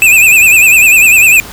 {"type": "tone with vibrato", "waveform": "square", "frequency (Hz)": 2550, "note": "D#7", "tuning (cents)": 42, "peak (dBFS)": -3, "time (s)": [0.02, 1.4], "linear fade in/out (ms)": 0, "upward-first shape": "sine", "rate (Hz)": 10, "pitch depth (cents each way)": 97, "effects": ["pink hiss -28 dBFS RMS until 1.52 s"]}